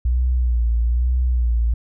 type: tone with vibrato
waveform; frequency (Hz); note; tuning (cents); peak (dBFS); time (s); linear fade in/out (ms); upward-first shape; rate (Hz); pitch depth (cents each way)
sine; 60; B1; -49; -15; 0.05-1.74; 5; sine; 1.1; 75
effects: none